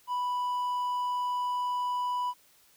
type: tone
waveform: triangle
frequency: 987.8 Hz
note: B5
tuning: in tune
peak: -26 dBFS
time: 0.07-2.34 s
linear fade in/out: 50 ms
effects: white hiss -62 dBFS RMS until 2.76 s